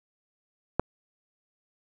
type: click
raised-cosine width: 1 ms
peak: -8 dBFS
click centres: 0.796 s
effects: none